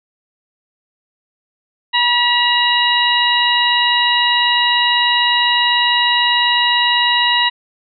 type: harmonic tone with a mistuned harmonic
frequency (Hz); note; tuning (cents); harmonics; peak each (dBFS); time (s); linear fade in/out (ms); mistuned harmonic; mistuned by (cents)
967; B5; -37; 1 / 2 / 3 / 4; -17 / -17 / -17 / -17; 1.93-7.5; 20; 3; -31
effects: none